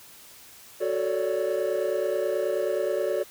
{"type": "chord", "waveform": "triangle", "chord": "D major seventh", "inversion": "first", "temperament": "equal with one note detuned", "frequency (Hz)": [370, 440, 557.9, 587.3], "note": ["F#4", "A4", "C#5", "D5"], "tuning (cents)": [0, 0, 11, 0], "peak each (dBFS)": -27, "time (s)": [0.8, 3.24], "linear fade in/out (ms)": 20, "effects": ["tanh soft clip ceiling -15 dBFS", "white hiss -49 dBFS RMS until 3.3 s"]}